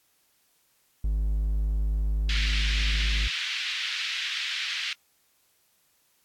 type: tone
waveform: triangle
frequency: 51.91 Hz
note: G#1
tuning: in tune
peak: -21 dBFS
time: 1.04-3.28 s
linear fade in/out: 5 ms
type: band-pass noise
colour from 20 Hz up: white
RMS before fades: -31 dBFS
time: 2.29-4.93 s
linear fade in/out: 2 ms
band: 1900 to 3800 Hz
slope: 24 dB/octave
effects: white hiss -67 dBFS RMS until 6.24 s + AAC 64 kbps

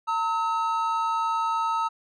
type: tone pair together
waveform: triangle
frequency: 910 / 1287 Hz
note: A#5 / E6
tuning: -42 / -42 cents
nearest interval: tritone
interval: 600 cents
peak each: -24 dBFS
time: 0.07-1.89 s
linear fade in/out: 20 ms
effects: resampled to 22050 Hz

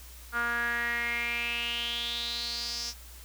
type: tone with band-pass filter sweep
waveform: sawtooth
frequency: 236.9 Hz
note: A#3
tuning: 28 cents sharp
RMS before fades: -32 dBFS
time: 0.32-2.94 s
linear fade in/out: 50 ms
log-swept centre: 1400 to 5500 Hz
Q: 6.9
effects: added 60 Hz sine -47 dBFS peak until 3.24 s + white hiss -51 dBFS RMS until 3.24 s

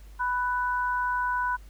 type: tone pair together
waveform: sine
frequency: 991 / 1488.6 Hz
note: B5 / F#6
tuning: +6 / +10 cents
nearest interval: perfect fifth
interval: 704 cents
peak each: -26 / -29 dBFS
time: 0.19-1.57 s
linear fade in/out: 20 ms
effects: added 50 Hz sine -44 dBFS peak until 1.69 s + pink hiss -59 dBFS RMS until 1.69 s

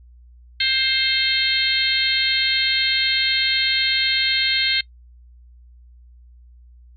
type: harmonic tone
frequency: 528 Hz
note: C5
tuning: 16 cents sharp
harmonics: 3 / 4 / 5 / 6 / 7 / 8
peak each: -28 / -23 / -29 / -23 / -24 / -21 dBFS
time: 0.6-4.81 s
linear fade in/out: 5 ms
effects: noise-tail reverb RT60 0.1 s tail -23 dB re dry + added 60 Hz sine -44 dBFS peak until 6.96 s

